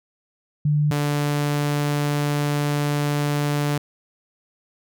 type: tone pair in turn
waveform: sine / sawtooth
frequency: 148.6 / 146.05 Hz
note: D3 / D3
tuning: +21 / -9 cents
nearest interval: unison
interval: 30 cents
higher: first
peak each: -16 dBFS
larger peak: neither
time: 0.65-0.91 / 0.91-3.78 s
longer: second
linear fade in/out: 5 ms
effects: none